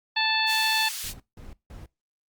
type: harmonic tone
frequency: 879 Hz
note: A5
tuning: 2 cents flat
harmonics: 1 / 2 / 3 / 4 / 5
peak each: -28 / -28 / -28 / -28 / -28 dBFS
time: 0.16-0.89 s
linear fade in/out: 10 ms
type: high-pass noise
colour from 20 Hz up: pink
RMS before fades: -34 dBFS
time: 0.46-1.14 s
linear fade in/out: 50 ms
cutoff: 3200 Hz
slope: 12 dB/octave
type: noise bursts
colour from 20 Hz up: brown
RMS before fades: -42 dBFS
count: 3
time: 1.04-1.86 s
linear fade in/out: 2 ms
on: 160 ms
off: 170 ms
effects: noise-tail reverb RT60 0.2 s tail -20 dB re dry + Opus 48 kbps